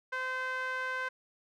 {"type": "tone with band-pass filter", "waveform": "sawtooth", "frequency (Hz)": 515, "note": "C5", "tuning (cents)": -28, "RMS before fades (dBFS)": -35, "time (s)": [0.12, 1.09], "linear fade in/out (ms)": 10, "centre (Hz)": 1500, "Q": 2.9, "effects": []}